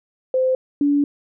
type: tone pair in turn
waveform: sine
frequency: 517 / 287.2 Hz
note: C5 / D4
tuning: -21 / -39 cents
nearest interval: minor seventh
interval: 1018 cents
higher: first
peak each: -15 / -14 dBFS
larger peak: second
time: 0.34-0.55 / 0.81-1.04 s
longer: second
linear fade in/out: 2 ms
effects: none